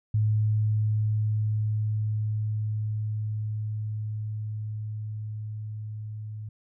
sine tone with level ramp, 107.3 Hz, A2, 43 cents flat, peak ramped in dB -20 to -34 dBFS, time 0.14-6.49 s, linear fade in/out 5 ms, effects none

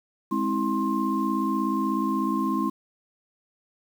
sine tone cluster, 208.1 / 264.7 / 324.3 / 1058 Hz, G#3 / C4 / E4 / C6, +4 / +20 / -28 / +19 cents, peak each -28 dBFS, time 0.31-2.7 s, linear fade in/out 10 ms, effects 8-bit

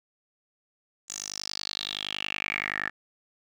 10% pulse tone with band-pass filter sweep, 50.7 Hz, G#1, 41 cents flat, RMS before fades -34 dBFS, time 1.08-2.9 s, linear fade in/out 20 ms, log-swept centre 6900 to 1700 Hz, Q 6.6, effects none

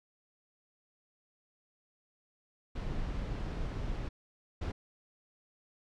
brown noise bursts at uneven times, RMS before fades -36 dBFS, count 2, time 2.75-4.09 / 4.61-4.72 s, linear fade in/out 10 ms, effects low-pass 5000 Hz 12 dB/octave

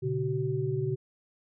sine tone cluster, 120.6 / 141.4 / 378.7 Hz, B2 / C#3 / F#4, -41 / +35 / +40 cents, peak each -32 / -31 / -31 dBFS, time 0.02-0.96 s, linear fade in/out 20 ms, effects none

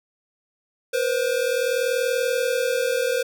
square tone pair together, 480.5 / 521 Hz, B4 / C5, -48 / -7 cents, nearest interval minor second, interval 141 cents, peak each -24 / -24 dBFS, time 0.93-3.23 s, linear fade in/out 10 ms, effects none

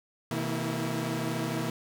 sawtooth tone cluster, 126.8 / 160 / 229.3 / 326.7 Hz, B2 / D#3 / A#3 / E4, +46 / +49 / -28 / -15 cents, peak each -31 dBFS, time 0.31-1.7 s, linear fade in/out 2 ms, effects none

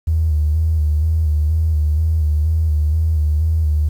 triangle tone with vibrato, 77.78 Hz, D#2, in tune, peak -9 dBFS, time 0.07-3.89 s, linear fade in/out 10 ms, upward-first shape square, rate 2.1 Hz, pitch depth 47 cents each way, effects tanh soft clip ceiling -11 dBFS + 8-bit

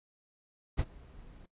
brown noise with ADSR envelope, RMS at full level -28 dBFS, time 0.77-1.46 s, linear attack 23 ms, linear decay 51 ms, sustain -24 dB, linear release 5 ms, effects noise-tail reverb RT60 0.1 s tail -18 dB re dry + resampled to 8000 Hz

